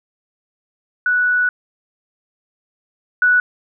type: tone pair in turn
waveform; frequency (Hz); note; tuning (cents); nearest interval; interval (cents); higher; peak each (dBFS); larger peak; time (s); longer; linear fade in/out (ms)
sine; 1476 / 1476; F#6 / F#6; -5 / -5; unison; 0; neither; -13 / -10; second; 1.06-1.49 / 3.22-3.4; first; 2
effects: none